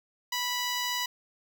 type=tone; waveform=10% pulse; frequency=984 Hz; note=B5; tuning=7 cents flat; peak=-20 dBFS; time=0.32-1.06 s; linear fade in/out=5 ms; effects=none